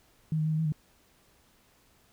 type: tone with pitch steps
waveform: sine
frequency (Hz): 157.4 / 154.9 / 157.2 / 155.8 / 160.5 / 152.2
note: D#3 / D#3 / D#3 / D#3 / E3 / D#3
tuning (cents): +20 / -7 / +18 / +3 / -46 / -38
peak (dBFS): -25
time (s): 0.32-0.722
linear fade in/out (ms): 2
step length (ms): 67
effects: pink hiss -64 dBFS RMS until 2.12 s